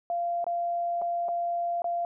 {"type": "tone with dropouts", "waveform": "sine", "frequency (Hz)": 691, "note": "F5", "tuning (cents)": -19, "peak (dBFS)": -26, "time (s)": [0.1, 2.05], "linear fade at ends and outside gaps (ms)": 1, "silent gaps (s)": [[0.443, 0.466], [1.016, 1.02], [1.284, 1.288], [1.82, 1.843]], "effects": []}